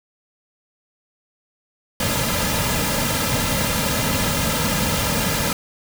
pink noise with comb filter, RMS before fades -21 dBFS, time 2-5.53 s, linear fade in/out 2 ms, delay 2.7 ms, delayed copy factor -0.7, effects none

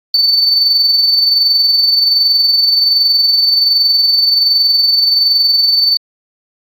sine tone with amplitude modulation, 4523 Hz, C#8, 34 cents sharp, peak -4 dBFS, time 0.14-5.97 s, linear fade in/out 2 ms, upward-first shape sine, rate 21.3 Hz, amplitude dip 50%, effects tanh soft clip ceiling -5 dBFS + AAC 64 kbps

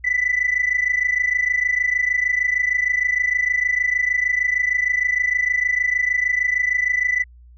sine tone pair together, 1975.5 / 2002 Hz, B6 / B6, 0 / +23 cents, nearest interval unison, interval 23 cents, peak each -19 dBFS, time 0.04-7.24 s, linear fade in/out 10 ms, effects tanh soft clip ceiling -11 dBFS + added 60 Hz sine -43 dBFS peak until 7.57 s

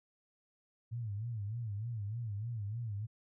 sine tone with vibrato, 109.7 Hz, A2, 5 cents flat, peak -36 dBFS, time 0.91-3.07 s, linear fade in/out 20 ms, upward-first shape sine, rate 3.3 Hz, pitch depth 160 cents each way, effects none

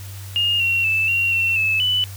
sine tone with pitch steps, 2837 / 2737 / 2638 / 2750 / 2707 / 2609 / 2987 Hz, F7 / F7 / E7 / F7 / E7 / E7 / F#7, +27 / -36 / +1 / -27 / +45 / -18 / +16 cents, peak -16 dBFS, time 0.36-2.04 s, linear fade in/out 0 ms, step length 240 ms, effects added 97 Hz sine -32 dBFS peak until 2.16 s + white hiss -41 dBFS RMS until 2.16 s

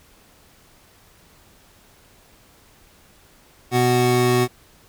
25% pulse tone pair together, 123.8 / 371 Hz, B2 / F#4, +5 / +5 cents, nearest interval octave + perfect fifth, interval 1900 cents, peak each -15 dBFS, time 3.71-4.48 s, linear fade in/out 50 ms, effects pink hiss -53 dBFS RMS until 4.88 s

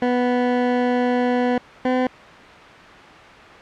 20% pulse tone pair in turn, 246.9 / 254.4 Hz, B3 / C4, 0 / -48 cents, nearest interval minor second, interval 52 cents, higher second, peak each -12 dBFS, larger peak neither, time 0.02-1.58 / 1.85-2.07 s, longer first, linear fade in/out 2 ms, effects white hiss -40 dBFS RMS until 3.61 s + low-pass 2000 Hz 12 dB/octave

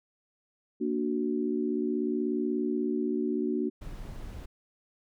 sine chord, Bb augmented, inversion none, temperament equal, 233.1 / 293.7 / 370 Hz, Bb3 / D4 / F#4, 0 / 0 / 0 cents, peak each -31 dBFS, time 0.8-3.7 s, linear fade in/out 20 ms
brown noise, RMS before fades -40 dBFS, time 3.81-4.46 s, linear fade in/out 10 ms
effects none

